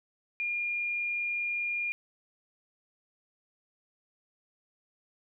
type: tone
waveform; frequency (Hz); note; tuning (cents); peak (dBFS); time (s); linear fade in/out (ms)
sine; 2415; D7; +48; -29; 0.4-1.92; 0
effects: none